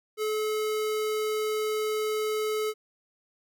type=tone; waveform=square; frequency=430 Hz; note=A4; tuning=40 cents flat; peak=-27 dBFS; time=0.17-2.74 s; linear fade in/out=50 ms; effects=none